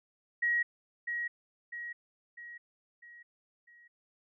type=tone with echo; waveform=sine; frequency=1900 Hz; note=A#6; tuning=33 cents sharp; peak=-26 dBFS; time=0.42-0.63 s; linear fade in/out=10 ms; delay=650 ms; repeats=5; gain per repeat=-6 dB; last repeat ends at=3.88 s; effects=none